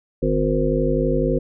harmonic tone with a mistuned harmonic, 51.91 Hz, G#1, in tune, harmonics 1 / 3 / 5 / 7 / 9 / 10, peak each -24 / -24 / -24 / -24 / -24 / -24 dBFS, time 0.22-1.39 s, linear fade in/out 10 ms, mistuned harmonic 1, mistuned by -140 cents, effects none

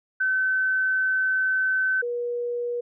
sine tone pair in turn, 1527 / 481 Hz, G6 / B4, -46 / -46 cents, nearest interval octave + minor sixth, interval 2000 cents, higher first, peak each -20 / -25 dBFS, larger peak first, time 0.2-2.02 / 2.02-2.81 s, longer first, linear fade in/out 10 ms, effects none

